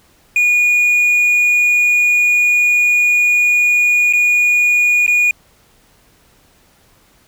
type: tone with dropouts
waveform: triangle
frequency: 2447 Hz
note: D#7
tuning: 29 cents flat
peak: -8 dBFS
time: 0.36-5.31 s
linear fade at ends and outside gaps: 2 ms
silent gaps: 4.127-4.134 / 5.065-5.078 s
effects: pink hiss -52 dBFS RMS until 7.27 s